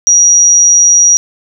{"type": "tone", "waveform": "sine", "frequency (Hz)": 5760, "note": "F#8", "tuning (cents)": -47, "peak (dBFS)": -3, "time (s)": [0.07, 1.17], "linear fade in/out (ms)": 0, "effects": []}